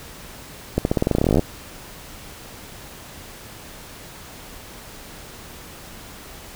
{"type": "accelerating click train", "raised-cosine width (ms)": 2, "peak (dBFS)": -4, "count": 20, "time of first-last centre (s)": [0.78, 1.394], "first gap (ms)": 71, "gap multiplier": 0.9, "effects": ["pink hiss -40 dBFS RMS until 6.55 s"]}